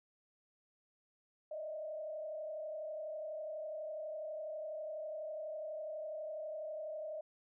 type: tone with frequency modulation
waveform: sine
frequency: 620 Hz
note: D#5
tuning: 6 cents flat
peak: -40 dBFS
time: 1.51-7.21 s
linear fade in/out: 5 ms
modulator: 32.1 Hz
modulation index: 0.83
effects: none